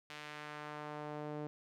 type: tone with band-pass filter sweep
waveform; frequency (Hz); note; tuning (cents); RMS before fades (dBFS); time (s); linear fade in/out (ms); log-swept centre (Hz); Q
sawtooth; 149.7; D3; +33; -45; 0.1-1.47; 0; 2700 to 430; 0.97
effects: none